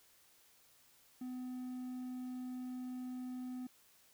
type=tone; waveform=triangle; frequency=252.4 Hz; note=B3; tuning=38 cents sharp; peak=-39 dBFS; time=1.21-3.67 s; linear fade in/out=5 ms; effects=white hiss -67 dBFS RMS until 4.13 s